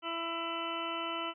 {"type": "harmonic tone", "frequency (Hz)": 333.3, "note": "E4", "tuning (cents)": 19, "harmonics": [1, 2, 3, 4, 6, 7, 8, 9], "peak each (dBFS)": [-42, -42, -41, -39, -48, -50, -44, -41], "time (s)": [0.02, 1.34], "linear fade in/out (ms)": 50, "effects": []}